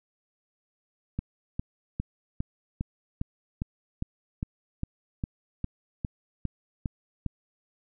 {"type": "click train", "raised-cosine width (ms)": 5, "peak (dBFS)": -17, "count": 16, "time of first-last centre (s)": [1.19, 7.263], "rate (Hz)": 2.47, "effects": []}